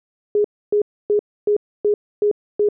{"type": "tone bursts", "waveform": "sine", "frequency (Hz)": 415.3, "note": "G#4", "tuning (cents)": 0, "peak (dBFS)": -13, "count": 7, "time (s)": [0.35, 2.688], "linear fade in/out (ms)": 2, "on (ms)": 94, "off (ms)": 280, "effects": []}